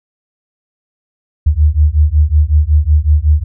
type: beating tone pair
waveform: sine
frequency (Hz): 73 / 78.4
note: D2 / D#2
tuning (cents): -10 / +14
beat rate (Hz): 5.4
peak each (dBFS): -10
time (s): 1.46-3.44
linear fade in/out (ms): 10
effects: none